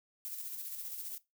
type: noise with tremolo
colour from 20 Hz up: violet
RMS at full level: -41 dBFS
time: 0.25-1.18 s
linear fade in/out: 0 ms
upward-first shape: square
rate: 15 Hz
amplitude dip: 35%
effects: noise-tail reverb RT60 0.2 s tail -18 dB re dry

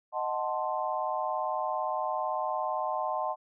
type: chord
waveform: sine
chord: D# diminished seventh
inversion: none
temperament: equal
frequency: 622.3 / 740 / 880 / 1046.5 Hz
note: D#5 / F#5 / A5 / C6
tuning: 0 / 0 / 0 / 0 cents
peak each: -34 dBFS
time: 0.12-3.36 s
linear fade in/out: 50 ms
effects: none

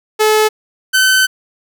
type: tone pair in turn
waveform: sawtooth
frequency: 430.7 / 1526 Hz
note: A4 / G6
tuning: -37 / -47 cents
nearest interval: octave + minor seventh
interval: 2190 cents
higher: second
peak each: -5 dBFS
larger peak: neither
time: 0.19-0.49 / 0.93-1.27 s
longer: second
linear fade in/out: 20 ms
effects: none

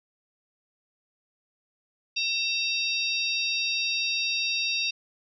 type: harmonic tone with a mistuned harmonic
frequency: 932.3 Hz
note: A#5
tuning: in tune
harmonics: 3 / 4 / 5 / 6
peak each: -28 / -30 / -32 / -34 dBFS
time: 2.16-4.91 s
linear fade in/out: 10 ms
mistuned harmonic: 3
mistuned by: -66 cents
effects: none

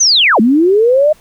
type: linear two-way sweep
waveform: sine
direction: down then up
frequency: 6340 to 207.7 to 625 Hz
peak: -6 dBFS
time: 0-1.13 s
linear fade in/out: 10 ms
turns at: 0.4 s
effects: pink hiss -47 dBFS RMS until 1.2 s

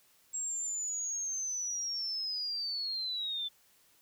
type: linear sweep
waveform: sine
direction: down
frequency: 7620 to 3500 Hz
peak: -33 dBFS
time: 0.33-3.49 s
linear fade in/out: 20 ms
effects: white hiss -66 dBFS RMS until 4.01 s

